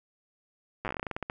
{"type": "slowing click train", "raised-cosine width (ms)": 0.5, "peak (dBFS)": -18, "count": 16, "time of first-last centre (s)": [0.85, 1.299], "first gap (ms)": 8, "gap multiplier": 1.17, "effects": []}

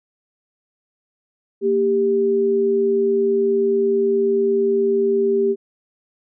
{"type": "tone pair together", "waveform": "sine", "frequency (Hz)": [232.3, 395.3], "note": ["A#3", "G4"], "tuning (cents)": [-6, 15], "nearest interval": "major sixth", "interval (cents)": 921, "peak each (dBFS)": [-24, -15], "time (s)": [1.61, 5.56], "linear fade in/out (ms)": 50, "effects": []}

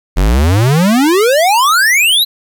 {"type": "exponential sweep", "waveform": "square", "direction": "up", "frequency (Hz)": [42.25, 4100], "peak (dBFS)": -8, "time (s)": [0.16, 2.25], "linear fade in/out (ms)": 20, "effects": ["8-bit"]}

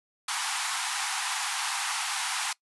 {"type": "band-pass noise", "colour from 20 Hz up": "pink", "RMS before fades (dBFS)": -31, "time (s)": [0.28, 2.53], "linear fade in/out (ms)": 5, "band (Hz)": [760, 11000], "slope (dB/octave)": 96, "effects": ["noise-tail reverb RT60 0.1 s tail -22 dB re dry"]}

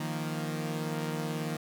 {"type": "chord", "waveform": "sawtooth", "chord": "Eb suspended second", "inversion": "none", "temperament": "equal with one note detuned", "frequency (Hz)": [155.56, 173.91, 233.1], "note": ["Eb3", "F3", "Bb3"], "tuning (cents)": [0, -7, 0], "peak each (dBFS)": [-30, -35, -34], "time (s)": [0, 1.57], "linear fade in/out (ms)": 5, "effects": []}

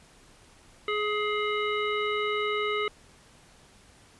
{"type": "harmonic tone with a mistuned harmonic", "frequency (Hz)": 420, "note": "G#4", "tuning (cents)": 19, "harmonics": [1, 3, 5, 7, 9], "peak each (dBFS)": [-29, -31, -32, -37, -41], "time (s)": [0.88, 2.88], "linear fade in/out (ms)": 2, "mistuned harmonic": 9, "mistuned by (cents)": 16, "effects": ["pink hiss -56 dBFS RMS until 4.19 s", "resampled to 24000 Hz"]}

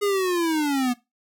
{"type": "linear sweep", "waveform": "square", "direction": "down", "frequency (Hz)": [415.3, 240], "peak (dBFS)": -21, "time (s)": [0.01, 0.94], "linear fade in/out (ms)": 20, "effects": ["noise-tail reverb RT60 0.2 s tail -18 dB re dry"]}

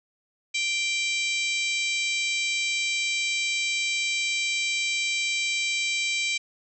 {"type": "harmonic tone with a mistuned harmonic", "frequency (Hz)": 784, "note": "G5", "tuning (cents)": 0, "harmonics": [3, 4, 5, 6, 7, 8, 9, 10], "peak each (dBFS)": [-26, -33, -33, -38, -39, -37, -41, -37], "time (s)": [0.54, 6.38], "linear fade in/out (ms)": 10, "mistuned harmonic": 10, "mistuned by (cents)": -26, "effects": []}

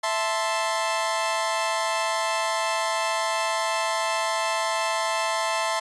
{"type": "chord", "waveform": "sawtooth", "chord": "A minor", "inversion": "second", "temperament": "equal", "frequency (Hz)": [659.3, 880, 1046.5], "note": ["E5", "A5", "C6"], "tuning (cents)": [0, 0, 0], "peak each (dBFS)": -24, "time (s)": [0.03, 5.8], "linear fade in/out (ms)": 10, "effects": ["resampled to 24000 Hz"]}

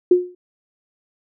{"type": "tone with exponential decay", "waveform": "sine", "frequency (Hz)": 359, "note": "F4", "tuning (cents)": 48, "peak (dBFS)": -6, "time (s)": [0.11, 0.35], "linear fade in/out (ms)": 5, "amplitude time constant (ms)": 51, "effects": []}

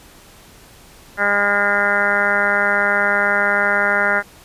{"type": "harmonic tone", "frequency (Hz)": 202.9, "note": "G#3", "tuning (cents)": -40, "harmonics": [1, 2, 3, 4, 5, 6, 7, 8, 9, 10], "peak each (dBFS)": [-30, -28, -23, -25, -28, -29, -18, -22, -22, -25], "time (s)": [1.17, 4.23], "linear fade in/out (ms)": 50, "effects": ["pink hiss -45 dBFS RMS until 4.44 s", "resampled to 32000 Hz"]}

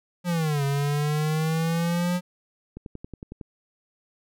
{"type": "exponential two-way sweep", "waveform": "square", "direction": "down then up", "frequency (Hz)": [180, 138.59, 180], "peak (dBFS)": -23, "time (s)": [0.24, 2.21], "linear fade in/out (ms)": 50, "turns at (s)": 0.64}
{"type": "click train", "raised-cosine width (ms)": 3, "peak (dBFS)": -24, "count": 8, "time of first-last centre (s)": [2.77, 3.412], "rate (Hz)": 10.9}
{"effects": []}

